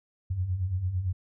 sine beating tone pair, 85.3 / 94.2 Hz, F2 / F#2, -40 / +32 cents, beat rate 8.9 Hz, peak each -34 / -27 dBFS, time 0.3-1.13 s, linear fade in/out 10 ms, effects none

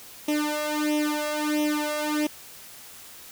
sawtooth tone with flanger, 300.2 Hz, D4, 38 cents sharp, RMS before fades -26 dBFS, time 0.28-2.27 s, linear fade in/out 5 ms, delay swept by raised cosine 0.33 to 1.53 ms, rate 1.5 Hz, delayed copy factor +1, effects white hiss -45 dBFS RMS until 3.31 s

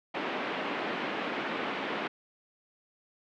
pink band-pass noise, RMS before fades -34 dBFS, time 0.14-2.08 s, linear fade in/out 10 ms, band 230 to 3000 Hz, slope 24 dB/octave, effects none

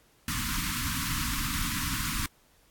pink band-stop noise, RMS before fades -31 dBFS, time 0.28-2.26 s, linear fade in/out 2 ms, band 300 to 970 Hz, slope 96 dB/octave, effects pink hiss -63 dBFS RMS until 2.7 s + AAC 64 kbps

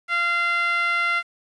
10% pulse tone with band-pass filter, 690 Hz, F5, 21 cents flat, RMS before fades -22 dBFS, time 0.08-1.23 s, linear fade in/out 50 ms, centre 1700 Hz, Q 6.5, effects resampled to 22050 Hz + 9-bit

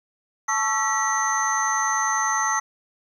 sine tone cluster, 872 / 1112 / 1332 / 1930 / 6210 Hz, A5 / C#6 / E6 / B6 / G8, -16 / +5 / +18 / -40 / -17 cents, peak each -26 dBFS, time 0.48-2.6 s, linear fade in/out 10 ms, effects tanh soft clip ceiling -11 dBFS + 9-bit

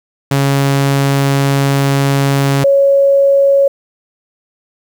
sawtooth / sine tone pair in turn, 138.59 / 554.4 Hz, C#3 / C#5, 0 / 0 cents, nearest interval 2 octaves, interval 2400 cents, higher second, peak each -6 dBFS, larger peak neither, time 0.31-2.64 / 2.64-3.68 s, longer first, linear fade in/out 5 ms, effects 7-bit

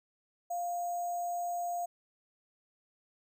sine tone with sample-and-hold, 699 Hz, F5, 1 cent sharp, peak -32 dBFS, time 0.5-1.86 s, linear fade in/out 10 ms, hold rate 7350 Hz, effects none

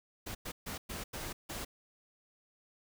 pink noise bursts at uneven times, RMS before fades -41 dBFS, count 6, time 0.26-0.35 / 0.45-0.52 / 0.66-0.78 / 0.89-1.04 / 1.13-1.33 / 1.49-1.65 s, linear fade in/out 10 ms, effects none

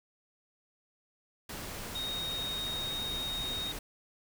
sine tone in noise, 3729 Hz, A#7, in tune, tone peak -34 dBFS, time 1.95-3.72 s, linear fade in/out 5 ms, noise pink, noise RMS -41 dBFS, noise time 1.49-3.79 s, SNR +4 dB, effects none

